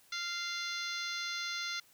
harmonic tone, 695 Hz, F5, 9 cents flat, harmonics 2 / 3 / 4 / 5 / 6 / 7 / 8 / 9, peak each -41 / -41 / -49 / -43 / -42 / -47 / -49 / -48 dBFS, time 0.12-1.8 s, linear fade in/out 5 ms, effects white hiss -64 dBFS RMS until 1.93 s

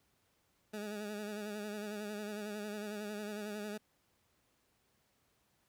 20% pulse tone with vibrato, 209.1 Hz, G#3, 12 cents sharp, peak -35 dBFS, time 0.73-3.78 s, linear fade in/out 10 ms, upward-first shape sine, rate 11 Hz, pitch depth 45 cents each way, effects pink hiss -75 dBFS RMS until 5.68 s + high-pass 60 Hz 12 dB/octave

